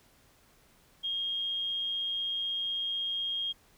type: tone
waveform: sine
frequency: 3242 Hz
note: G#7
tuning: 42 cents flat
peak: -30 dBFS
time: 1.03-3.53 s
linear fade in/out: 20 ms
effects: pink hiss -63 dBFS RMS until 3.77 s